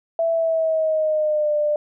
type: tone with pitch glide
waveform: sine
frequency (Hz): 662 to 596.6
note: E5 to D5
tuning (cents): +7 to +27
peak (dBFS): -17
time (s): 0.19-1.76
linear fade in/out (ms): 2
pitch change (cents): -180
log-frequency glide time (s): 0.32-1.54
effects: none